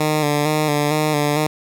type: tone with vibrato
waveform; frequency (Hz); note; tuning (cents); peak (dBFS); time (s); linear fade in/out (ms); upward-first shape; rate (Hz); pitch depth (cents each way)
10% pulse; 150.1; D3; +38; -8; 0-1.47; 5; square; 2.2; 36
effects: none